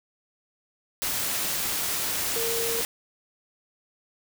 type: tone in noise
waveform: sine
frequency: 460.9 Hz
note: A#4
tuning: 20 cents flat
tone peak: -29 dBFS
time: 2.36-2.81 s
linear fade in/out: 0 ms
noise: white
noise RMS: -28 dBFS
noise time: 1.02-2.85 s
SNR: -4 dB
effects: none